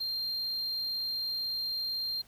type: tone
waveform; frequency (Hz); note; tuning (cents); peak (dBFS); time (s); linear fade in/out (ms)
triangle; 4186; C8; 0; -30; 0-2.22; 10
effects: pink hiss -60 dBFS RMS until 2.27 s